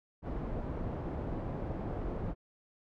pink low-pass noise, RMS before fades -37 dBFS, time 0.22-2.35 s, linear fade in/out 50 ms, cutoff 680 Hz, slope 12 dB/octave, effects none

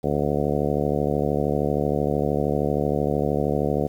harmonic tone, 73 Hz, D2, 10 cents flat, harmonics 1 / 2 / 3 / 4 / 5 / 6 / 7 / 8 / 9 / 10, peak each -32 / -27 / -28 / -30 / -30 / -27 / -28 / -32 / -33 / -33 dBFS, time 0.03-3.88 s, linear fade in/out 20 ms, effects 9-bit

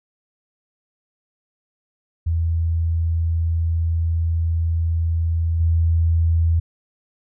sine tone with level steps, 82.7 Hz, E2, 6 cents sharp, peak -17 / -14 dBFS, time 2.26-6.6 s, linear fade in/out 10 ms, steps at 5.6 s, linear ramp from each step 5 ms, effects none

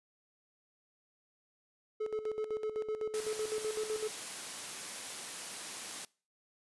triangle tone with tremolo, 431.7 Hz, A4, 33 cents flat, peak -30 dBFS, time 2-4.08 s, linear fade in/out 10 ms, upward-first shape square, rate 7.9 Hz, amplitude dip 70%
white high-pass noise, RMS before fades -42 dBFS, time 3.14-6.05 s, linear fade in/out 2 ms, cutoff 160 Hz, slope 12 dB/octave
effects noise-tail reverb RT60 0.4 s tail -24 dB re dry + resampled to 24000 Hz

